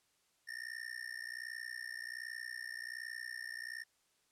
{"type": "tone with amplitude modulation", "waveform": "square", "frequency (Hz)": 1815, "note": "A#6", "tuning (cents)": -47, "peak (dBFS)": -39, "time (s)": [0.47, 3.84], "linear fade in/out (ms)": 20, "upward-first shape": "sine", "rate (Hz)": 61.3, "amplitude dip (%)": 100, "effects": ["white hiss -75 dBFS RMS until 4.31 s", "low-pass 10000 Hz 12 dB/octave"]}